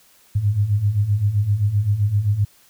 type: beating tone pair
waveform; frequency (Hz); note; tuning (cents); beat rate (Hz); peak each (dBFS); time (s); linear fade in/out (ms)
sine; 98 / 105.7; G2 / G#2; 0 / +31; 7.7; -22 / -17; 0.35-2.45; 10
effects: white hiss -54 dBFS RMS until 2.69 s